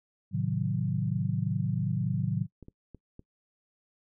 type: chord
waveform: sine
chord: A diminished seventh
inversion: none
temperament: equal with one note detuned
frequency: 110 / 133.25 / 155.56 / 185 Hz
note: A2 / C3 / Eb3 / Gb3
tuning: 0 / +32 / 0 / 0 cents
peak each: -32 dBFS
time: 0.31-2.47 s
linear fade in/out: 50 ms
type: clicks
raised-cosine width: 3 ms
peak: -33 dBFS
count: 4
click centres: 2.627 / 2.684 / 2.947 / 3.194 s
effects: noise-tail reverb RT60 0.1 s tail -22 dB re dry